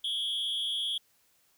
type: tone with amplitude modulation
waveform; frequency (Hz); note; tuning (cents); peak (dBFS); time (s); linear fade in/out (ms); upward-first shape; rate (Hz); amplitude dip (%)
triangle; 3318; G#7; -2; -24; 0.04-0.98; 5; sine; 238; 90
effects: white hiss -68 dBFS RMS until 1.57 s